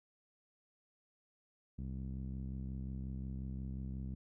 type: tone with low-pass filter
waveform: sawtooth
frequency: 65.6 Hz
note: C2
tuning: 5 cents sharp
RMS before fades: -42 dBFS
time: 1.78-4.15 s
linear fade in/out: 10 ms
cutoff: 200 Hz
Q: 2.1
effects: none